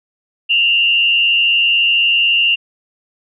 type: tone with frequency modulation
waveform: sine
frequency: 2794 Hz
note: F7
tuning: in tune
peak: -10 dBFS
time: 0.49-2.56 s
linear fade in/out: 20 ms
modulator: 100 Hz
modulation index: 0.81
effects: none